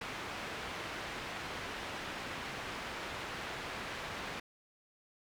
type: low-pass noise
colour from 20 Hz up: white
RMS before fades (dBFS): -42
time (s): 0.01-4.4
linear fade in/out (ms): 5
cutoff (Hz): 2300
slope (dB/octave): 12
effects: none